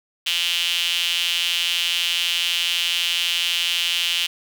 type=tone with high-pass filter; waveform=sawtooth; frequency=172 Hz; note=F3; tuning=26 cents flat; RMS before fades=-22 dBFS; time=0.26-4.27 s; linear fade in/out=10 ms; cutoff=3000 Hz; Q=5.5; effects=none